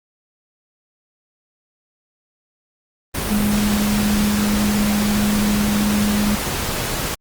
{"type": "tone in noise", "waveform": "sine", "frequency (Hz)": 207.7, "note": "G#3", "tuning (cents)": 0, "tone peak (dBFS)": -16, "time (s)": [3.3, 6.36], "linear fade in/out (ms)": 10, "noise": "pink", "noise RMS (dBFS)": -23, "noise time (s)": [3.14, 7.15], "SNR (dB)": 4, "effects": ["Opus 32 kbps"]}